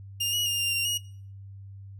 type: tone with pitch steps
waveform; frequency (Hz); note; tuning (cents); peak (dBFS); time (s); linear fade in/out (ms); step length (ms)
sawtooth; 2812 / 2907 / 2814 / 2791 / 2771 / 2881; F7 / F#7 / F7 / F7 / F7 / F#7; +11 / -31 / +12 / -2 / -14 / -47; -22; 0.2-0.98; 10; 130
effects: noise-tail reverb RT60 0.5 s tail -20 dB re dry + added 98 Hz sine -41 dBFS peak until 1.99 s